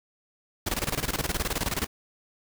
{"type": "noise with tremolo", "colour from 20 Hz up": "pink", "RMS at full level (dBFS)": -27, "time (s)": [0.66, 1.87], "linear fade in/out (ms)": 10, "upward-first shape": "square", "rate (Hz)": 19, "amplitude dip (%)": 80, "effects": []}